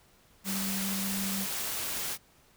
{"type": "tone in noise", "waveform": "sine", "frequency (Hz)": 194.6, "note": "G3", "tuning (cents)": -12, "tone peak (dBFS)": -33, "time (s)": [0.44, 1.47], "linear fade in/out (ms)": 50, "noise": "white", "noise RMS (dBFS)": -34, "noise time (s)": [0.44, 2.18], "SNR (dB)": -2, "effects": ["pink hiss -62 dBFS RMS until 2.56 s"]}